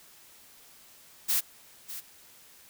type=noise with echo; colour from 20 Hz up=blue; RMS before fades=-26 dBFS; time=1.28-1.41 s; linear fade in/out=20 ms; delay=600 ms; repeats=1; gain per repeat=-13 dB; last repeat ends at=2.01 s; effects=white hiss -55 dBFS RMS until 2.69 s